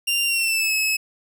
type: tone with pitch glide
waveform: sawtooth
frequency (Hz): 2783 to 2582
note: F7 to E7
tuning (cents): -7 to -37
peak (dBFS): -16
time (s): 0.07-0.97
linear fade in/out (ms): 10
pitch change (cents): -130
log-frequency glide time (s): 0.25-0.72
effects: none